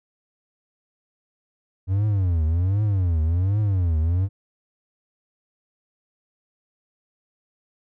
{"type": "tone with vibrato", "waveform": "triangle", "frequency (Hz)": 91.2, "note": "F#2", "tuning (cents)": -24, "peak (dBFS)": -16, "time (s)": [1.87, 4.29], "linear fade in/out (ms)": 50, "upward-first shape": "triangle", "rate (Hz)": 1.3, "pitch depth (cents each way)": 300, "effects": []}